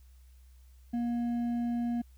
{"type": "tone with hard clipping", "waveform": "triangle", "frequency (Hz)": 237.7, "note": "A#3", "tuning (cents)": 34, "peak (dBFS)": -30, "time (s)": [0.93, 2.02], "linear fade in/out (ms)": 10, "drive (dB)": 8, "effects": ["added 63 Hz sine -53 dBFS peak until 2.17 s", "white hiss -70 dBFS RMS until 2.17 s"]}